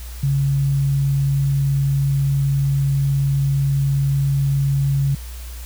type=tone; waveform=sine; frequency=138.59 Hz; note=C#3; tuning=in tune; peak=-15 dBFS; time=0.23-5.15 s; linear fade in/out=5 ms; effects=added 60 Hz sine -30 dBFS peak until 5.65 s + white hiss -41 dBFS RMS until 5.65 s